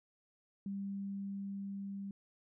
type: tone with level ramp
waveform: sine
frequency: 197.8 Hz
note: G3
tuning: 16 cents sharp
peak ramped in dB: -37 to -40 dBFS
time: 0.66-2.11 s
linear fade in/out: 2 ms
effects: none